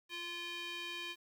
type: tone with band-pass filter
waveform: square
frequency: 346.5 Hz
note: F4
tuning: 14 cents flat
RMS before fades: -43 dBFS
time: 0.09-1.16 s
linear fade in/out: 50 ms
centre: 2900 Hz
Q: 2.6
effects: 10-bit